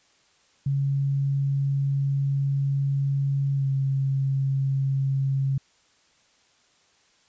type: tone with pitch glide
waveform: sine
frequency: 138.59 to 135.89 Hz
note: C#3 to C#3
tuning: 0 to -34 cents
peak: -21 dBFS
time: 0.66-5.58 s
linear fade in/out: 5 ms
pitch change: -34 cents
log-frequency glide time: 3.55-3.67 s
effects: white hiss -62 dBFS RMS until 7.28 s + resampled to 16000 Hz